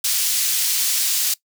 pink high-pass noise, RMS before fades -20 dBFS, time 0.04-1.34 s, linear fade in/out 5 ms, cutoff 4500 Hz, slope 12 dB/octave, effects noise-tail reverb RT60 0.1 s tail -20 dB re dry

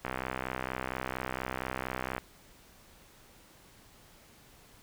click train, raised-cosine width 0.5 ms, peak -18 dBFS, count 138, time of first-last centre 0.05-2.181 s, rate 64.3 Hz, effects pink hiss -58 dBFS RMS until 4.82 s

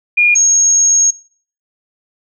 sine tone pair in turn, 2427 / 6547 Hz, D#7 / G#8, -44 / -26 cents, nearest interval octave + perfect fourth, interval 1718 cents, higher second, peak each -7 dBFS, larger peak neither, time 0.17-0.35 / 0.35-1.11 s, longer second, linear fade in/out 10 ms, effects noise-tail reverb RT60 0.5 s tail -25 dB re dry

